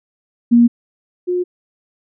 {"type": "tone pair in turn", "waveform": "sine", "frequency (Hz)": [237, 358.8], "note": ["A#3", "F4"], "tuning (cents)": [29, 47], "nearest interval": "perfect fifth", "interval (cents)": 718, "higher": "second", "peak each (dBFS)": [-6, -15], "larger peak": "first", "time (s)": [[0.51, 0.68], [1.27, 1.44]], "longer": "neither", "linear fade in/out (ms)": 20, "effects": []}